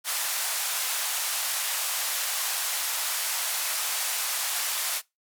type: band-pass noise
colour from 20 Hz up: white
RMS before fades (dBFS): -29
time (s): 0.04-5.02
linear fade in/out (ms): 50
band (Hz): 660 to 14000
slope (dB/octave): 24
effects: noise-tail reverb RT60 0.2 s tail -22 dB re dry